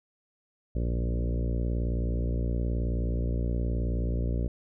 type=harmonic tone with a mistuned harmonic; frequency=59 Hz; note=A#1; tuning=22 cents sharp; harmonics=1 / 2 / 3 / 4 / 5 / 6 / 7 / 8 / 9 / 10; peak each=-27 / -33 / -37 / -39 / -41 / -43 / -44 / -45 / -46 / -47 dBFS; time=0.75-4.48 s; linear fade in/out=5 ms; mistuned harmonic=2; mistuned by=-16 cents; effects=none